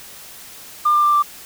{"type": "tone with pitch steps", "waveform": "sine", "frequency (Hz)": [1200, 1191.7, 1183.5, 1175.3], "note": ["D6", "D6", "D6", "D6"], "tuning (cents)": [37, 25, 13, 1], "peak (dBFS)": -11, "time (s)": [0.85, 1.226], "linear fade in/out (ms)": 10, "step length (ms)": 94, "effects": ["tanh soft clip ceiling -7 dBFS", "white hiss -39 dBFS RMS until 1.45 s"]}